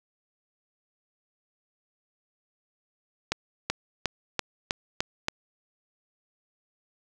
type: accelerating click train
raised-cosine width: 0.2 ms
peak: -8 dBFS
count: 7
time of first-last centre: 3.32-5.284 s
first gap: 380 ms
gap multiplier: 0.94
effects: none